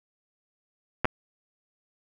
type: clicks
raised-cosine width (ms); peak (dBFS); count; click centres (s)
0.5; -8 / -7; 2; 1.046 / 1.054
effects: none